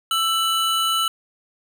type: tone pair together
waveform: square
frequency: 1328.5 / 2972 Hz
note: E6 / F#7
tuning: +13 / +7 cents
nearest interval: octave + major second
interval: 1394 cents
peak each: -22 dBFS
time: 0.11-1.08 s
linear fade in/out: 2 ms
effects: none